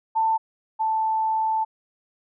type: tone pair in turn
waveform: sine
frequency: 890 / 880.8 Hz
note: A5 / A5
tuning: +20 / +2 cents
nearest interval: unison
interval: 18 cents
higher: first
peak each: -18 / -20 dBFS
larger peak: first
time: 0.15-0.38 / 0.79-1.65 s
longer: second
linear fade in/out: 20 ms
effects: none